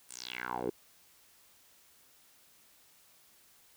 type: tone with band-pass filter sweep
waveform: 10% pulse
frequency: 61.74 Hz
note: B1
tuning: in tune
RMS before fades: -39 dBFS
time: 0.09-0.7 s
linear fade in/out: 5 ms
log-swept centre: 10000 to 380 Hz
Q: 4.6
effects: white hiss -63 dBFS RMS until 3.76 s